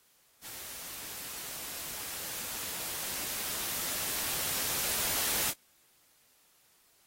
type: noise with level ramp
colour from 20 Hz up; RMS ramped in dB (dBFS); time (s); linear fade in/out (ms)
white; -44 to -30; 0.41-5.54; 50
effects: white hiss -66 dBFS RMS until 7.06 s + AAC 48 kbps